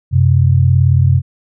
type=tone pair together; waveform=sine; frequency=92.6 / 130.81 Hz; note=F#2 / C3; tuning=+2 / 0 cents; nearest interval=tritone; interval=598 cents; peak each=-10 dBFS; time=0.11-1.22 s; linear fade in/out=50 ms; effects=none